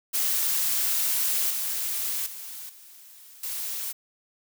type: noise with level steps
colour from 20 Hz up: blue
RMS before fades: -25 / -29 / -39 / -49 / -32 dBFS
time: 0.13-3.93 s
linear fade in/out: 20 ms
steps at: 1.5 / 2.26 / 2.69 / 3.43 s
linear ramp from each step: 5 ms
effects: none